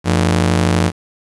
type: ring-modulated tone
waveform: sawtooth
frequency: 131.7 Hz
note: C3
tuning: 12 cents sharp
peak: -5 dBFS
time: 0.04-0.92 s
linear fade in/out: 50 ms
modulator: 39.7 Hz
effects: resampled to 24000 Hz + 7-bit